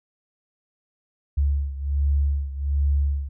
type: beating tone pair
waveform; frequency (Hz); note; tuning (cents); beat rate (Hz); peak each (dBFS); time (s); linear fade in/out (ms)
sine; 70.4 / 71.7; C#2 / D2; +27 / -41; 1.3; -21 / -25; 1.37-3.29; 10
effects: none